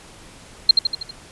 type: tone with echo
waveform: sine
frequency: 4186 Hz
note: C8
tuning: in tune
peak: -4 dBFS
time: 0.69-0.71 s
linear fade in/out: 5 ms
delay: 80 ms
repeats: 5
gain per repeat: -5 dB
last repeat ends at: 1.11 s
effects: pink hiss -44 dBFS RMS until 1.31 s + resampled to 24000 Hz